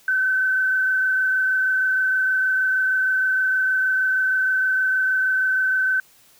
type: tone with frequency modulation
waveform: sine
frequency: 1527 Hz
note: G6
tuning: 46 cents flat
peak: -17 dBFS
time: 0.08-6 s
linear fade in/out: 2 ms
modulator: 26.4 Hz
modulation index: 0.72
effects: white hiss -54 dBFS RMS until 6.39 s